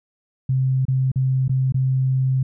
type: tone with dropouts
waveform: sine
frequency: 131.2 Hz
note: C3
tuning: 5 cents sharp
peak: -16 dBFS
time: 0.49-2.43 s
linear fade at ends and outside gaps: 5 ms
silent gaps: 0.853-0.882 / 1.117-1.158 / 1.481-1.494 / 1.723-1.743 s
effects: none